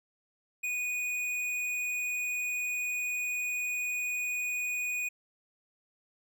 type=tone with hard clipping; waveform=sine; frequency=2472 Hz; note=D#7; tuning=12 cents flat; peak=-32 dBFS; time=0.63-5.09 s; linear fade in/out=10 ms; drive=11 dB; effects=none